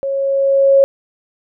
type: tone with level ramp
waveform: sine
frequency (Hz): 548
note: C#5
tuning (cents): -20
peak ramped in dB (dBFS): -17 to -5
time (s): 0.03-0.84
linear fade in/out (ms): 0
effects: none